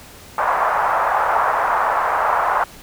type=band-pass noise; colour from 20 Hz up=pink; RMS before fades=-18 dBFS; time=0.38-2.64 s; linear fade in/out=2 ms; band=750 to 1300 Hz; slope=24 dB/octave; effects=pink hiss -41 dBFS RMS until 2.82 s